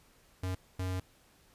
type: tone bursts at uneven times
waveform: square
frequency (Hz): 92.5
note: F#2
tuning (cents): 0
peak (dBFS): -33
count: 2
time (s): 0.43-0.55 / 0.79-1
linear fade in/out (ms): 5
effects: pink hiss -64 dBFS RMS until 1.54 s + resampled to 32000 Hz